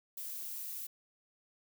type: noise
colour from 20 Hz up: violet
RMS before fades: -42 dBFS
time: 0.17-0.87 s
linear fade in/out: 5 ms
effects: none